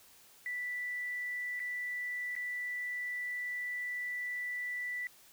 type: tone with dropouts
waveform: sine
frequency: 1972 Hz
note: B6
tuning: 3 cents flat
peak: -35 dBFS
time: 0.46-5.07 s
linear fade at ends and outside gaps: 1 ms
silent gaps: 1.595-1.601 / 2.353-2.363 s
effects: white hiss -60 dBFS RMS until 5.32 s